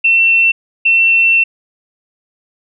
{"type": "tone pair in turn", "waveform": "sine", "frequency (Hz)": [2698, 2698], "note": ["E7", "E7"], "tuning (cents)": [40, 40], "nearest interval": "unison", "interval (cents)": 0, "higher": "neither", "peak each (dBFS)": -7, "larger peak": "neither", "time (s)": [[0.04, 0.52], [0.85, 1.44]], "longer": "second", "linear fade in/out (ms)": 10, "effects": []}